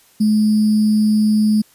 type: tone with sample-and-hold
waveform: sine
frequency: 213.8 Hz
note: A3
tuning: 49 cents flat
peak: -11 dBFS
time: 0.2-1.62 s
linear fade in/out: 10 ms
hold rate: 4900 Hz
effects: white hiss -52 dBFS RMS until 1.74 s + resampled to 32000 Hz